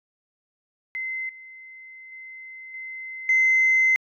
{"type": "tone with level steps", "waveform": "sine", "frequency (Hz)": 2062, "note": "C7", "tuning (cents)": -26, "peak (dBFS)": [-27, -41, -38, -33, -15], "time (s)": [0.95, 3.96], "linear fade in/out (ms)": 0, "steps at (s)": [1.29, 2.12, 2.74, 3.29], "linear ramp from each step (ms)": 2, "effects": ["tanh soft clip ceiling -11 dBFS"]}